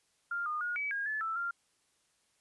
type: tone with pitch steps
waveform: sine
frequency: 1398 / 1221 / 1438 / 2285 / 1628 / 1730 / 1323 / 1390 Hz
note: F6 / D#6 / F#6 / D7 / G#6 / A6 / E6 / F6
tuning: +1 / -33 / -50 / -48 / -35 / -30 / +6 / -9 cents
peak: -32 dBFS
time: 0.31-1.51 s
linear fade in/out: 5 ms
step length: 150 ms
effects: white hiss -73 dBFS RMS until 2.4 s + resampled to 24000 Hz